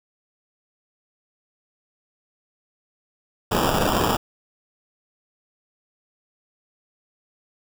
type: noise with sample-and-hold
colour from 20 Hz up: white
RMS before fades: -21 dBFS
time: 3.51-4.17 s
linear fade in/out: 10 ms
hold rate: 2100 Hz
effects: none